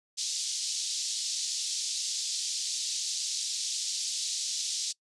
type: band-pass noise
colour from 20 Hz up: white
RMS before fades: -33 dBFS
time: 0.17-4.93 s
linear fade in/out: 20 ms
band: 3900 to 6900 Hz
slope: 24 dB/octave
effects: noise-tail reverb RT60 0.1 s tail -24 dB re dry + resampled to 24000 Hz